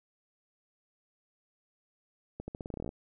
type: accelerating click train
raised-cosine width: 2 ms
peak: -25 dBFS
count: 14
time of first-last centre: 2.4-2.891 s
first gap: 80 ms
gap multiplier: 0.86
effects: none